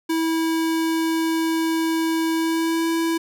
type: tone with pitch glide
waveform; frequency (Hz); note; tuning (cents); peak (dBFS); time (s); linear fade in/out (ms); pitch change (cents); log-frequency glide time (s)
square; 325.3 to 329.8; E4 to E4; -23 to +1; -20; 0.09-3.18; 10; +24; 2.34-2.9
effects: none